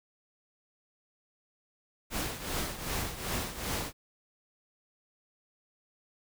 pink noise with tremolo, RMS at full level -32 dBFS, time 2.1-3.93 s, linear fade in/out 50 ms, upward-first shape triangle, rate 2.6 Hz, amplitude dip 75%, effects none

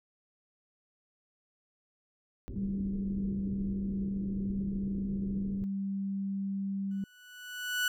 pink low-pass noise, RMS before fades -41 dBFS, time 2.48-5.64 s, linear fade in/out 0 ms, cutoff 420 Hz, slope 48 dB/octave
sine tone, 196 Hz, G3, in tune, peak -31 dBFS, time 2.56-7.04 s, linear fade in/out 2 ms
30% pulse tone with exponential growth, 1480 Hz, F#6, in tune, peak -23 dBFS, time 6.91-7.88 s, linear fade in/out 2 ms, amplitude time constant 210 ms
effects none

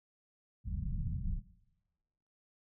pink low-pass noise, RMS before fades -36 dBFS, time 0.64-1.42 s, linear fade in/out 50 ms, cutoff 190 Hz, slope 48 dB/octave, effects noise-tail reverb RT60 1.0 s tail -18 dB re dry

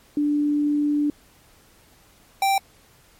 sine / square tone pair in turn, 293.7 / 782.4 Hz, D4 / G5, 0 / -4 cents, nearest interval octave + perfect fourth, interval 1696 cents, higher second, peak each -18 dBFS, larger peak neither, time 0.17-1.1 / 2.42-2.58 s, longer first, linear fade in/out 2 ms, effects pink hiss -55 dBFS RMS until 3.19 s + MP3 64 kbps

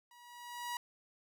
sawtooth tone with level ramp, 964 Hz, B5, 42 cents flat, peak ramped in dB -55 to -32 dBFS, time 0.11-0.77 s, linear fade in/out 2 ms, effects none

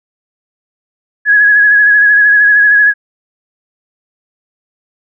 sine tone with vibrato, 1674 Hz, G#6, 13 cents sharp, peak -4 dBFS, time 1.25-2.94 s, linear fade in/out 50 ms, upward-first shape sine, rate 13 Hz, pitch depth 33 cents each way, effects none

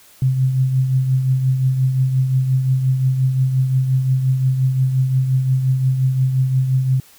sine tone with tremolo, 130.81 Hz, C3, in tune, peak -11 dBFS, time 0.22-7 s, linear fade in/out 2 ms, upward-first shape triangle, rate 5.7 Hz, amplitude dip 55%, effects white hiss -48 dBFS RMS until 7.18 s

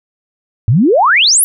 sine exponential sweep, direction up, 98 to 11980 Hz, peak -6 dBFS, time 0.68-1.44 s, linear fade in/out 0 ms, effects none

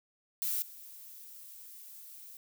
violet noise with level steps, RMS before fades -33 / -50 dBFS, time 0.42-2.37 s, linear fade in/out 0 ms, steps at 0.62 s, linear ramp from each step 2 ms, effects none

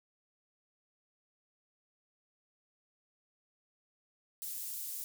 pink high-pass noise, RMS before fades -41 dBFS, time 4.42-5.04 s, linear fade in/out 0 ms, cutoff 11000 Hz, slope 12 dB/octave, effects none

